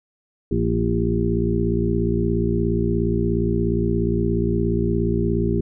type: harmonic tone with a mistuned harmonic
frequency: 57 Hz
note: A#1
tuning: 38 cents flat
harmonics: 1 / 2 / 3 / 4 / 6 / 7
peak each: -25 / -25 / -25 / -25 / -25 / -25 dBFS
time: 0.51-5.61 s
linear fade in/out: 5 ms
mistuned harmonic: 4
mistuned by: +42 cents
effects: none